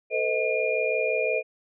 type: tone cluster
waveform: sine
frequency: 444.3 / 510 / 632 / 2420 Hz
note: A4 / C5 / D#5 / D#7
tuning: +17 / -44 / +27 / -49 cents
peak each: -28 dBFS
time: 0.1-1.43 s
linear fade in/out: 50 ms
effects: none